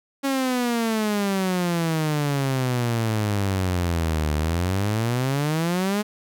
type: exponential two-way sweep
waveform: sawtooth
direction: down then up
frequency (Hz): 277.2 to 74.3 to 212.9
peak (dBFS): -17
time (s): 0.23-6.03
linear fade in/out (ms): 20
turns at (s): 4.34
effects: none